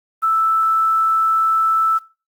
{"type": "tone with quantisation", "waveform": "sine", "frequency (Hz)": 1318.5, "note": "E6", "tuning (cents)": 0, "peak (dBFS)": -13, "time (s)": [0.22, 1.99], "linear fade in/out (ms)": 20, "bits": 7, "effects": ["noise-tail reverb RT60 0.3 s tail -19 dB re dry", "Opus 24 kbps"]}